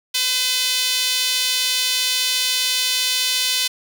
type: tone with high-pass filter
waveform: sawtooth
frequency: 507 Hz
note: B4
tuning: 45 cents sharp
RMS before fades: -20 dBFS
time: 0.14-3.68 s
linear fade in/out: 10 ms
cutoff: 3500 Hz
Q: 1.9
effects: none